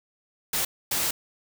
white noise bursts at uneven times, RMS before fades -26 dBFS, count 2, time 0.53-0.65 / 0.91-1.11 s, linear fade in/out 5 ms, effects none

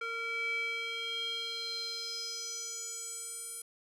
square tone with band-pass filter sweep, 460 Hz, A#4, 23 cents flat, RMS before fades -38 dBFS, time 0.01-3.62 s, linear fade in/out 5 ms, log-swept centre 1800 to 9900 Hz, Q 5.2, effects none

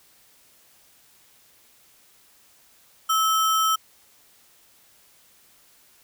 sine tone with sample-and-hold, 1300 Hz, E6, 24 cents flat, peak -18 dBFS, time 3.09-3.76 s, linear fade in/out 10 ms, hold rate 4410 Hz, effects white hiss -57 dBFS RMS until 6.03 s

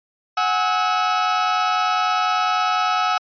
40% pulse tone cluster, 736 / 826 / 1292 Hz, F#5 / G#5 / E6, -9 / -10 / -35 cents, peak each -21 / -25 / -19 dBFS, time 0.37-3.18 s, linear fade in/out 5 ms, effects resampled to 11025 Hz

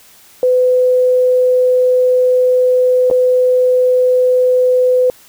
sine tone with dropouts, 504 Hz, B4, 35 cents sharp, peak -8 dBFS, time 0.43-5.1 s, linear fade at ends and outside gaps 1 ms, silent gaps 3.101-3.111 s, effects white hiss -44 dBFS RMS until 5.28 s

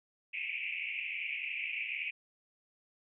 pink band-pass noise, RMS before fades -38 dBFS, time 0.33-2.11 s, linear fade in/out 10 ms, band 2200 to 2700 Hz, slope 96 dB/octave, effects none

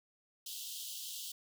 pink high-pass noise, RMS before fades -44 dBFS, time 0.46-1.32 s, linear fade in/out 5 ms, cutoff 2900 Hz, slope 96 dB/octave, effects none

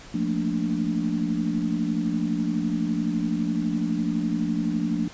sine chord, Bb major seventh, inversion second, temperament equal with one note detuned, 174.61 / 220 / 231.9 / 293.7 Hz, F3 / A3 / Bb3 / D4, 0 / 0 / -9 / 0 cents, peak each -28 dBFS, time 0.14-5.08 s, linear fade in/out 5 ms, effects pink hiss -45 dBFS RMS until 5.13 s + resampled to 16000 Hz

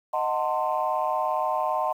sine chord, D# diminished seventh, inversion none, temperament equal with one note detuned, 622.3 / 740 / 894.9 / 1046.5 Hz, D#5 / F#5 / A5 / C6, 0 / 0 / +29 / 0 cents, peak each -28 dBFS, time 0.13-1.93 s, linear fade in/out 10 ms, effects tanh soft clip ceiling -14 dBFS + 9-bit

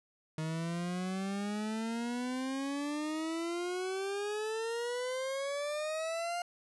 40% pulse exponential sweep, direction up, 156.1 to 708 Hz, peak -33 dBFS, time 0.38-6.42 s, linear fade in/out 2 ms, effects resampled to 24000 Hz

